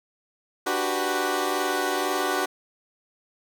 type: chord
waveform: 15% pulse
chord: G major seventh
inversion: second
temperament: equal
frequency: 293.7 / 370 / 392 / 493.9 Hz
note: D4 / F#4 / G4 / B4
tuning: 0 / 0 / 0 / 0 cents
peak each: -24 / -20 / -25 / -25 dBFS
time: 0.66-2.46 s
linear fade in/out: 10 ms
effects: none